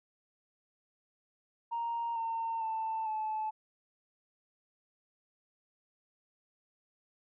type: tone with pitch steps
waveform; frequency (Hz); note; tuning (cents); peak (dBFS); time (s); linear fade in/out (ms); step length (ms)
sine; 932.3 / 910 / 888.1 / 866.9; A#5 / A#5 / A5 / A5; 0 / -42 / +16 / -26; -31; 1.71-3.51; 20; 450
effects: tanh soft clip ceiling -28 dBFS